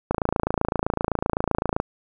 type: click train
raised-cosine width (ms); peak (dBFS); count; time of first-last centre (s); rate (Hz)
1; -7; 48; 0.11-1.801; 27.8
effects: none